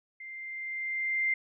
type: tone with level ramp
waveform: sine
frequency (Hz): 2093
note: C7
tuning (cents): 0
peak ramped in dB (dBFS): -41 to -24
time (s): 0.2-1.34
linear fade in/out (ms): 5
effects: none